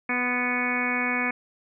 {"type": "harmonic tone with a mistuned harmonic", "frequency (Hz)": 246.9, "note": "B3", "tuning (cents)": 0, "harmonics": [1, 2, 3, 4, 5, 6, 7, 8, 9, 10], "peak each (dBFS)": [-30, -36, -35, -35, -35, -37, -31, -39, -27, -35], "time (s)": [0.09, 1.31], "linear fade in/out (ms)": 5, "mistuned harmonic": 4, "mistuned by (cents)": 32, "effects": []}